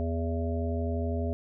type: harmonic tone with a mistuned harmonic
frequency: 82.41 Hz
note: E2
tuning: in tune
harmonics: 1 / 3 / 5 / 7 / 8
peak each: -29 / -34 / -37 / -39 / -38 dBFS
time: 0-1.33 s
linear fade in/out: 0 ms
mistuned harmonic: 8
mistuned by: +25 cents
effects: none